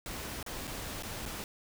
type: noise with dropouts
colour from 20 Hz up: pink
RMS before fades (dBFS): -40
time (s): 0.06-1.44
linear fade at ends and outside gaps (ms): 1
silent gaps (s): 0.428-0.463 / 0.672-0.676 / 1.025-1.033 / 1.255-1.26
effects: none